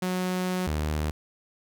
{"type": "tone pair in turn", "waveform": "sawtooth", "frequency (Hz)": [183.2, 76.25], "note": ["F#3", "D#2"], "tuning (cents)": [-17, -34], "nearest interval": "octave + minor third", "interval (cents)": 1517, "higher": "first", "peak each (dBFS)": -22, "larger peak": "neither", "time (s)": [[0.02, 0.67], [0.67, 1.11]], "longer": "first", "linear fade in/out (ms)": 5, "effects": []}